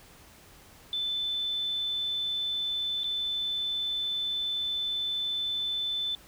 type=tone with dropouts; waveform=sine; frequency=3520 Hz; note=A7; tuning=in tune; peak=-28 dBFS; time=0.93-6.15 s; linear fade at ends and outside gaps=1 ms; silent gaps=3.035-3.042 s; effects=pink hiss -54 dBFS RMS until 6.27 s